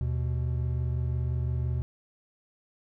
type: tone pair together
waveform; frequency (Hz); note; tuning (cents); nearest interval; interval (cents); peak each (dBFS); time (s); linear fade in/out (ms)
triangle; 77.68 / 123.5; D#2 / B2; -2 / 0; minor sixth; 802; -27; 0.01-1.82; 0
effects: none